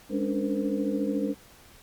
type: tone cluster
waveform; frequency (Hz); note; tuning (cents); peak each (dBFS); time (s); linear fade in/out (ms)
sine; 204.6 / 278 / 291.9 / 460.2 / 511; G#3 / C#4 / D4 / A#4 / C5; -26 / +5 / -10 / -22 / -41; -30 / -31 / -29 / -34 / -34; 0.09-1.35; 50
effects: pink hiss -53 dBFS RMS until 1.82 s + MP3 96 kbps